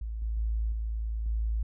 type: tone with level steps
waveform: sine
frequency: 55 Hz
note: A1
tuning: in tune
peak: -32 / -28 / -26 / -29 / -26 dBFS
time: 0.01-1.63 s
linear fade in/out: 5 ms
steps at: 0.22 / 0.37 / 0.72 / 1.26 s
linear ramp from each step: 2 ms
effects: none